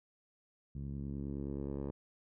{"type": "tone with low-pass filter sweep", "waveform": "10% pulse", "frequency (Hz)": 69.6, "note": "C#2", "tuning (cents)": 8, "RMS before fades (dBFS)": -40, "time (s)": [0.75, 1.91], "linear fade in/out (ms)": 5, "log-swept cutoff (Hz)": [150, 630], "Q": 1.2, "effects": []}